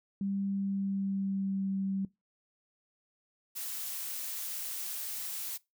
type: tone with pitch glide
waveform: sine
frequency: 197.2 to 193.81 Hz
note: G3 to G3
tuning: +11 to -19 cents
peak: -30 dBFS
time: 0.21-2.05 s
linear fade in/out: 2 ms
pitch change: -30 cents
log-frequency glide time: 0.45-1.69 s
type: noise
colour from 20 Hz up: blue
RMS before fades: -38 dBFS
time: 3.55-5.58 s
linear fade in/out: 20 ms
effects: noise-tail reverb RT60 0.2 s tail -21 dB re dry

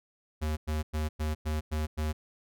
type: tone bursts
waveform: square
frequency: 77 Hz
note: D#2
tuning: 17 cents flat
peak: -29 dBFS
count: 7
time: 0.41-2.13 s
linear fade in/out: 20 ms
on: 160 ms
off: 100 ms
effects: none

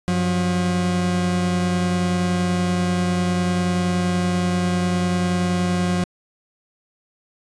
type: tone pair together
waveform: 40% pulse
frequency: 94.5 / 178.69 Hz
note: F#2 / F3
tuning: +37 / +40 cents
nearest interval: major seventh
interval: 1103 cents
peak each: -26 / -18 dBFS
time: 0.08-6.04 s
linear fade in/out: 0 ms
effects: resampled to 22050 Hz

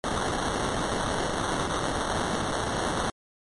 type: noise with sample-and-hold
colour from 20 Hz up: white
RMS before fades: -28 dBFS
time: 0.04-3.1 s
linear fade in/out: 0 ms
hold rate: 2450 Hz
effects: MP3 48 kbps

